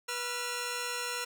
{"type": "tone pair together", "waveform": "10% pulse", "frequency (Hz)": [487.6, 1360.9], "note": ["B4", "F6"], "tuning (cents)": [-22, -45], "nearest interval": "octave + tritone", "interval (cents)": 1777, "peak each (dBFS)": -28, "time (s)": [0.08, 1.25], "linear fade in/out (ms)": 10, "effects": []}